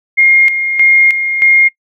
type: tone with tremolo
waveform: sine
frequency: 2132 Hz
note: C7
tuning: 32 cents sharp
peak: -4 dBFS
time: 0.17-1.69 s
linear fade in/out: 20 ms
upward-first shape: square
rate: 1.6 Hz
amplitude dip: 60%
effects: noise-tail reverb RT60 0.1 s tail -23 dB re dry